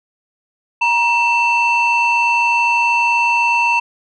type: tone pair together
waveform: sine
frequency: 944.7 / 2672 Hz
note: A#5 / E7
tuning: +23 / +23 cents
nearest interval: octave + tritone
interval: 1800 cents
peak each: -13 dBFS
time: 0.81-3.8 s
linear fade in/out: 10 ms
effects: tanh soft clip ceiling -8 dBFS